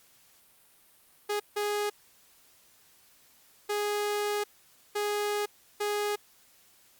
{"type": "tone bursts at uneven times", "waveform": "sawtooth", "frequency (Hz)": 414.4, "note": "G#4", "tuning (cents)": -4, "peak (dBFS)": -24, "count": 5, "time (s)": [[1.29, 1.4], [1.56, 1.9], [3.69, 4.44], [4.95, 5.46], [5.8, 6.16]], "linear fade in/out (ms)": 10, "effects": ["white hiss -61 dBFS RMS until 6.99 s", "Opus 48 kbps"]}